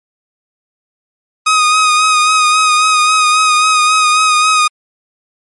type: tone with vibrato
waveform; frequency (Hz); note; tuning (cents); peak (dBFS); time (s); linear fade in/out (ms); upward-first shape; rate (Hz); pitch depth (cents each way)
sawtooth; 1249; D#6; +6; -4; 1.46-4.68; 10; sine; 3.7; 30
effects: MP3 48 kbps